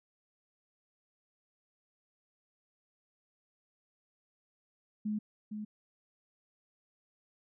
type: tone with echo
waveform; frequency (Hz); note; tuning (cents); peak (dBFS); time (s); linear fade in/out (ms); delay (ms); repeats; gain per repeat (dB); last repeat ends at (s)
sine; 211.9; G#3; +35; -31; 5.05-5.19; 10; 460; 1; -6; 5.65
effects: none